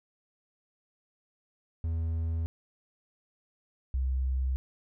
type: tone pair in turn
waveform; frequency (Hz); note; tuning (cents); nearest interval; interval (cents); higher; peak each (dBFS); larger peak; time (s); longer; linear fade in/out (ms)
triangle / sine; 81.9 / 65; E2 / C2; -11 / -11; major third; 400; first; -26; neither; 1.84-2.46 / 3.94-4.56; neither; 0
effects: none